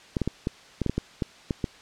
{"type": "clicks", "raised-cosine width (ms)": 3, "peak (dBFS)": -12, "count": 11, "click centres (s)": [0.168, 0.217, 0.276, 0.471, 0.817, 0.863, 0.896, 0.98, 1.222, 1.508, 1.642], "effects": ["white hiss -50 dBFS RMS until 1.81 s", "low-pass 5000 Hz 12 dB/octave"]}